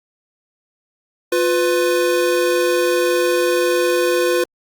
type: tone pair together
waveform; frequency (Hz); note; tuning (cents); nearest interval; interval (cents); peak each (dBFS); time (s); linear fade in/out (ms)
square; 353.4 / 499.1; F4 / B4; +21 / +18; tritone; 597; -18; 1.32-4.44; 5
effects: Opus 48 kbps